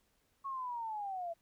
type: linear sweep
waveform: sine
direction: down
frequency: 1108.7 to 659.3 Hz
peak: -37 dBFS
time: 0.44-1.34 s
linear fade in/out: 20 ms
effects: pink hiss -75 dBFS RMS until 1.41 s